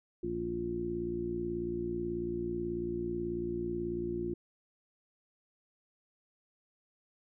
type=harmonic tone; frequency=58.27 Hz; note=A#1; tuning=in tune; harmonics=1 / 2 / 3 / 4 / 5 / 6; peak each=-45 / -46 / -43 / -42 / -46 / -34 dBFS; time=0.23-4.34 s; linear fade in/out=5 ms; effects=none